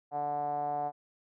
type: tone with low-pass filter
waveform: 5% pulse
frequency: 146.2 Hz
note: D3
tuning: 7 cents flat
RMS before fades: -33 dBFS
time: 0.11-0.92 s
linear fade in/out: 50 ms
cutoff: 750 Hz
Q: 9.2
effects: none